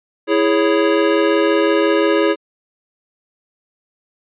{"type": "chord", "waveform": "square", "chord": "C# minor", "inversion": "first", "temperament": "equal", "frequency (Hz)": [329.6, 415.3, 554.4], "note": ["E4", "G#4", "C#5"], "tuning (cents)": [0, 0, 0], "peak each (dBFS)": [-17, -17, -19], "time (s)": [0.27, 2.36], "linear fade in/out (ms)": 50, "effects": ["resampled to 8000 Hz"]}